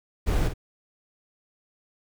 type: noise with echo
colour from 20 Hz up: brown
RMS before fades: -23 dBFS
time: 0.26-0.49 s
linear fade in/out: 20 ms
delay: 49 ms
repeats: 1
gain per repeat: -8 dB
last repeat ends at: 0.539 s
effects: none